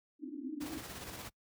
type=band-pass noise; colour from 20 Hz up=pink; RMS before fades=-42 dBFS; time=0.19-0.82 s; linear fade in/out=50 ms; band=260 to 320 Hz; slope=96 dB/octave
type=noise with tremolo; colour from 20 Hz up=pink; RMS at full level=-44 dBFS; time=0.6-1.3 s; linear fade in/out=20 ms; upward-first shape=square; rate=17 Hz; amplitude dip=35%
effects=noise-tail reverb RT60 0.1 s tail -24 dB re dry + high-pass 60 Hz 12 dB/octave